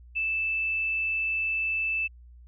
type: tone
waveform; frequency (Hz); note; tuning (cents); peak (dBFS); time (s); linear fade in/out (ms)
sine; 2637; E7; 0; -25; 0.15-2.08; 20
effects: added 60 Hz sine -47 dBFS peak until 2.47 s